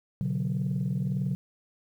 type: chord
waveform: sine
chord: B minor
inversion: none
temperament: equal with one note detuned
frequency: 123.47 / 143.31 / 185 Hz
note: B2 / D3 / F#3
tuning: 0 / -42 / 0 cents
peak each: -30 / -29 / -29 dBFS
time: 0.21-1.35 s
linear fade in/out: 0 ms
effects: tanh soft clip ceiling -21 dBFS + 10-bit